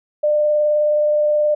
sine tone with vibrato, 599 Hz, D5, 34 cents sharp, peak -13 dBFS, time 0.23-1.55 s, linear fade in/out 10 ms, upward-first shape sine, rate 19 Hz, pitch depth 11 cents each way, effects none

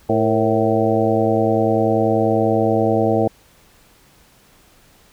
harmonic tone with a mistuned harmonic, 110 Hz, A2, in tune, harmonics 1 / 2 / 3 / 4 / 5 / 6 / 7, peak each -23 / -22 / -21 / -20 / -22 / -22 / -23 dBFS, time 0.09-3.28 s, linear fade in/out 5 ms, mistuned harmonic 4, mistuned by +75 cents, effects pink hiss -52 dBFS RMS until 5.12 s

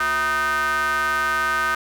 square ring-modulated tone, 146.83 Hz, D3, in tune, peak -17 dBFS, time 0-1.75 s, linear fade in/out 5 ms, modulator 1390 Hz, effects none

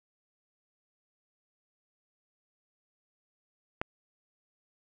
click, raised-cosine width 0.5 ms, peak -15 dBFS, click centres 3.815 s, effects none

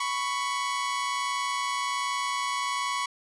sawtooth tone pair together, 990.7 / 1112 Hz, B5 / C#6, +5 / +5 cents, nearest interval major second, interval 200 cents, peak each -28 / -25 dBFS, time 0-3.06 s, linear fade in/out 5 ms, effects resampled to 22050 Hz

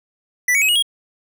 square tone with pitch steps, 1975.5 / 2243 / 2547 / 2892 / 3284 Hz, B6 / C#7 / D#7 / F#7 / G#7, 0 / +20 / +40 / -40 / -20 cents, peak -14 dBFS, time 0.48-0.825 s, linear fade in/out 5 ms, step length 69 ms, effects none

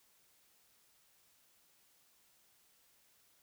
silence, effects white hiss -70 dBFS RMS until 3.42 s

